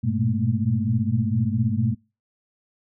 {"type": "tone cluster", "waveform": "sine", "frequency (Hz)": [101, 118.1, 122.5, 213.2, 228.4], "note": ["G#2", "A#2", "B2", "G#3", "A#3"], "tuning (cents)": [-48, 23, -14, 46, -35], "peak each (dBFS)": -26, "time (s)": [0.03, 1.95], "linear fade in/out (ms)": 20, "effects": ["noise-tail reverb RT60 0.3 s tail -24 dB re dry"]}